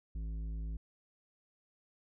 sine tone with tanh clipping, 54.1 Hz, A1, 29 cents flat, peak -38 dBFS, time 0.15-0.77 s, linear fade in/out 5 ms, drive 10 dB, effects none

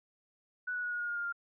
sine tone with pitch steps, 1480 / 1468.1 / 1456.3 / 1444.5 / 1432.9 / 1421.4 / 1409.9 / 1398.5 Hz, F#6 / F#6 / F#6 / F#6 / F6 / F6 / F6 / F6, 0 / -14 / -28 / -42 / +44 / +30 / +16 / +2 cents, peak -33 dBFS, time 0.67-1.326 s, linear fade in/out 10 ms, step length 82 ms, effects none

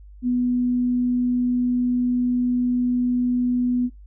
sine tone, 246.8 Hz, B3, 1 cent flat, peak -18 dBFS, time 0.22-3.9 s, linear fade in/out 50 ms, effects noise-tail reverb RT60 0.2 s tail -25 dB re dry + added 50 Hz sine -41 dBFS peak until 4.06 s

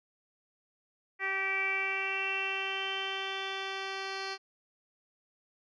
10% pulse tone with low-pass filter sweep, 387 Hz, G4, 22 cents flat, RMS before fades -34 dBFS, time 1.19-4.38 s, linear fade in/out 50 ms, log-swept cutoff 2100 to 4300 Hz, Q 8.7, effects none

